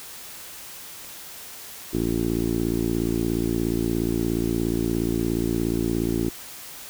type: tone with low-pass filter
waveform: 10% pulse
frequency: 57 Hz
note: A#1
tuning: 38 cents flat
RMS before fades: -24 dBFS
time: 1.93-6.3 s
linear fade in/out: 10 ms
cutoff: 350 Hz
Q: 3.4
effects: white hiss -40 dBFS RMS until 6.89 s